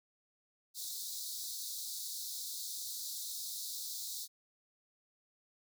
pink high-pass noise, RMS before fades -42 dBFS, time 0.74-4.28 s, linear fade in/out 50 ms, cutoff 3700 Hz, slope 96 dB/octave, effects none

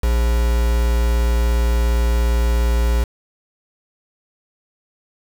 triangle tone with quantisation, 58.6 Hz, A#1, 10 cents sharp, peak -12 dBFS, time 0.03-3.04 s, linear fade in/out 5 ms, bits 4, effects none

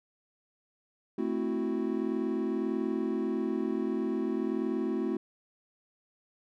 triangle chord, F# half-diminished seventh, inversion first, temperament equal, 220 / 261.6 / 329.6 / 370 Hz, A3 / C4 / E4 / F#4, 0 / 0 / 0 / 0 cents, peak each -32 dBFS, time 1.18-5.17 s, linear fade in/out 5 ms, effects none

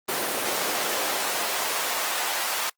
pink noise with high-pass filter sweep, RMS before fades -27 dBFS, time 0.08-2.7 s, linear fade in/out 10 ms, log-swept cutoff 360 to 910 Hz, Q 1, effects noise-tail reverb RT60 0.1 s tail -23 dB re dry + Opus 24 kbps

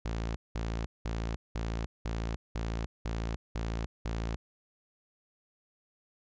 sawtooth tone bursts, 56.1 Hz, A1, 34 cents sharp, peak -28 dBFS, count 9, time 0.05-4.36 s, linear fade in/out 5 ms, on 310 ms, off 190 ms, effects resampled to 16000 Hz

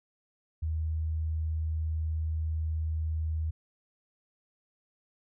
sine tone, 79.2 Hz, D#2, 31 cents sharp, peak -28 dBFS, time 0.62-3.51 s, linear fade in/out 10 ms, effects none

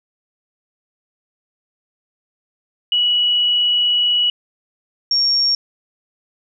sine tone pair in turn, 2931 / 5533 Hz, F#7 / F8, -17 / -17 cents, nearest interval major seventh, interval 1100 cents, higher second, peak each -13 dBFS, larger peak neither, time 2.92-4.3 / 5.11-5.55 s, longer first, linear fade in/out 2 ms, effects none

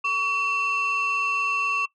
sine tone pair together, 1131.8 / 2692 Hz, C#6 / E7, +36 / +36 cents, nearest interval octave + minor third, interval 1500 cents, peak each -23 dBFS, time 0.04-1.86 s, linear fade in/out 10 ms, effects noise-tail reverb RT60 0.1 s tail -18 dB re dry + tanh soft clip ceiling -18 dBFS

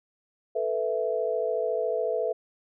sine chord, A suspended second, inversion none, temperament equal, 440 / 493.9 / 659.3 Hz, A4 / B4 / E5, 0 / 0 / 0 cents, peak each -29 dBFS, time 0.55-2.33 s, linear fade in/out 10 ms, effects none

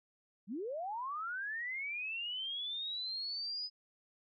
sine linear sweep, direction up, 170.7 to 5030 Hz, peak -37 dBFS, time 0.47-3.7 s, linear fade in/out 50 ms, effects none

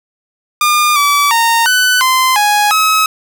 sawtooth tone with pitch steps, 1208 / 1151 / 922 / 1499 / 1035 / 831 / 1281 Hz, D6 / D6 / A#5 / F#6 / C6 / G#5 / E6, +48 / -35 / -19 / +22 / -19 / +1 / -50 cents, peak -5 dBFS, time 0.61-3.06 s, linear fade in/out 2 ms, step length 350 ms, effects none

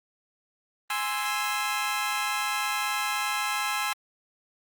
20% pulse chord, Ab augmented, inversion none, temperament equal, 830.6 / 1046.5 / 1318.5 Hz, Ab5 / C6 / E6, 0 / 0 / 0 cents, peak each -26 dBFS, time 0.9-3.93 s, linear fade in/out 2 ms, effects Opus 32 kbps

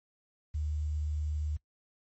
sine tone with quantisation, 75.7 Hz, D#2, 47 cents flat, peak -30 dBFS, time 0.54-1.57 s, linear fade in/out 10 ms, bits 10, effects noise-tail reverb RT60 0.1 s tail -22 dB re dry + MP3 32 kbps

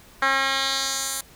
10% pulse tone with band-pass filter sweep, 270 Hz, C#4, 45 cents flat, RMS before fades -24 dBFS, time 0.22-1.21 s, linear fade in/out 5 ms, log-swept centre 1700 to 10000 Hz, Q 1.5, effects pink hiss -50 dBFS RMS until 1.35 s

